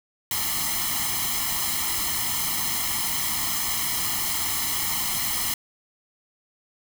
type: noise with comb filter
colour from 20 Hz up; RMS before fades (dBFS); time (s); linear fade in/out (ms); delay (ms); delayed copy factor
white; -26; 0.31-5.54; 2; 0.97; +0.95
effects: none